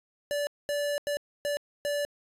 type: tone bursts at uneven times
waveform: square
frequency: 580 Hz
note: D5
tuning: 22 cents flat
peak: -28 dBFS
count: 5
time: 0.31-0.47 / 0.69-0.98 / 1.07-1.17 / 1.45-1.57 / 1.85-2.05 s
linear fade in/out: 0 ms
effects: resampled to 32000 Hz